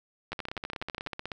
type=two click trains; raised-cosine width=0.3 ms; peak=-19 / -19 dBFS; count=10 / 17; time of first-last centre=0.32-1.064 / 0.33-1.318 s; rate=12.1 / 16.2 Hz; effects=none